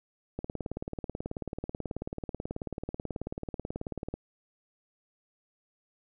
click train, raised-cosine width 2 ms, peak -21 dBFS, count 70, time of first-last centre 0.39-4.14 s, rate 18.4 Hz, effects none

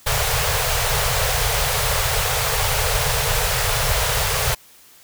pink band-stop noise, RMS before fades -20 dBFS, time 0.06-4.55 s, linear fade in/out 10 ms, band 150 to 420 Hz, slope 96 dB/octave, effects white hiss -49 dBFS RMS until 5.03 s

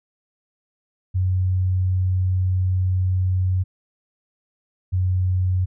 sine tone pair in turn, 92.5 / 92.04 Hz, F#2 / F#2, 0 / -9 cents, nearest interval unison, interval 9 cents, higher first, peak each -17 dBFS, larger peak neither, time 1.14-3.64 / 4.92-5.66 s, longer first, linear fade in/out 20 ms, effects none

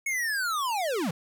square linear sweep, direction down, 2217 to 142.2 Hz, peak -27 dBFS, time 0.06-1.11 s, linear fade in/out 5 ms, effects none

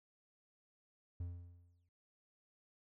triangle tone with exponential decay, 87.31 Hz, F2, in tune, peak -36 dBFS, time 1.2-1.89 s, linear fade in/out 5 ms, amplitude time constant 150 ms, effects none

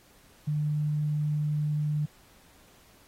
sine tone, 150 Hz, D3, 37 cents sharp, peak -25 dBFS, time 0.47-2.06 s, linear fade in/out 10 ms, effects pink hiss -59 dBFS RMS until 3.07 s + AAC 48 kbps

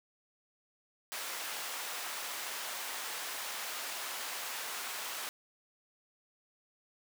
pink high-pass noise, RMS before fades -40 dBFS, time 1.12-5.29 s, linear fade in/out 0 ms, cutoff 860 Hz, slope 12 dB/octave, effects none

